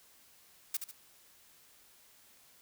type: noise with echo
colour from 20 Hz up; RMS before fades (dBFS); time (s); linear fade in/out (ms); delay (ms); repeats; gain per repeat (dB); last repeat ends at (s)
blue; -33; 0.74-0.77; 5; 72; 2; -7; 0.914
effects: white hiss -62 dBFS RMS until 2.61 s